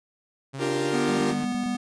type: tone with pitch glide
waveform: sawtooth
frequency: 135.7 to 150.57 Hz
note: C#3 to D3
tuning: -36 to +44 cents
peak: -29 dBFS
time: 0.53-1.46 s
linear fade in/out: 20 ms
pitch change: +180 cents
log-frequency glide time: 0.79-1.09 s
type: chord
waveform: 40% pulse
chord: G minor seventh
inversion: second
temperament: equal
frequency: 293.7 / 349.2 / 392 / 466.2 Hz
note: D4 / F4 / G4 / Bb4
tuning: 0 / 0 / 0 / 0 cents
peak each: -29 dBFS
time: 0.58-1.35 s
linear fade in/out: 50 ms
type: tone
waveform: square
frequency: 245.9 Hz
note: B3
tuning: 7 cents flat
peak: -27 dBFS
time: 0.93-1.77 s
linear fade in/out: 10 ms
type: tone bursts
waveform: triangle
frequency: 200.4 Hz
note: G3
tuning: 38 cents sharp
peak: -28 dBFS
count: 6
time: 1.09-1.751 s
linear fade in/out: 0 ms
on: 91 ms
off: 23 ms
effects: resampled to 22050 Hz